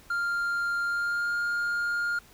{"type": "tone with pitch glide", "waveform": "triangle", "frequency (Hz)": [1396.9, 1412.3], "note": ["F6", "F6"], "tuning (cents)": [0, 19], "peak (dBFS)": -24, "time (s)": [0.1, 2.19], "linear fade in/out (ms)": 5, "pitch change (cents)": 19, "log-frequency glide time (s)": [0.85, 1.35], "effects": ["pink hiss -55 dBFS RMS until 2.33 s"]}